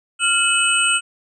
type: tone cluster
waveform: sine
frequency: 1390 / 2581 / 2972 / 8290 Hz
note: F6 / E7 / F#7 / C9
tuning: -9 / -37 / +7 / -17 cents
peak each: -20 dBFS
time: 0.19-1.01 s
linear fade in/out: 50 ms
effects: none